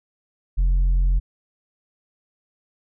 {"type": "tone with tanh clipping", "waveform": "sine", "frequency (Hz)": 44.06, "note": "F1", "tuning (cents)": 16, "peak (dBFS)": -16, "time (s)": [0.57, 1.2], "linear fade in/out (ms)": 20, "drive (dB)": 3, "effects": []}